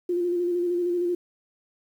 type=tone with vibrato; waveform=sine; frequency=351.2 Hz; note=F4; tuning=10 cents sharp; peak=-22 dBFS; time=0.09-1.15 s; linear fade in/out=5 ms; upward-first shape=square; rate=13 Hz; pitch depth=25 cents each way; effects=9-bit